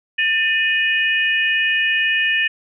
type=tone cluster; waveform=sine; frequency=1791 / 2486 / 2910 Hz; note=A6 / D#7 / F#7; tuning=+30 / -2 / -29 cents; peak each=-18 / -19 / -23 dBFS; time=0.18-2.48 s; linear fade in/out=10 ms; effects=none